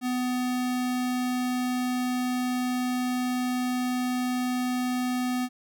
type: tone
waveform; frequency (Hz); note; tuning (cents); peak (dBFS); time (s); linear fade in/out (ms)
square; 250.3; B3; +23; -26; 0.01-5.49; 50
effects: none